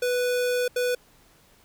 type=tone bursts at uneven times; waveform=square; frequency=493.9 Hz; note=B4; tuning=in tune; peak=-23 dBFS; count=2; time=0.02-0.68 / 0.76-0.95 s; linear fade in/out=5 ms; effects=pink hiss -58 dBFS RMS until 1.64 s